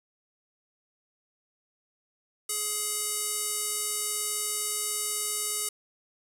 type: tone with band-pass filter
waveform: square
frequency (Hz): 420.6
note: G#4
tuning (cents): +22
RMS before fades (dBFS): -31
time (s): 2.49-5.69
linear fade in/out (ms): 5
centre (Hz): 9300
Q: 2.4
effects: none